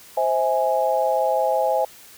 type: chord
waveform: sine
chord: C augmented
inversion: none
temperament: equal with one note detuned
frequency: 523.3 / 649.1 / 830.6 Hz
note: C5 / E5 / G#5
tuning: 0 / -27 / 0 cents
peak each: -22 dBFS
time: 0.17-1.85 s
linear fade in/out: 5 ms
effects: white hiss -46 dBFS RMS until 2.17 s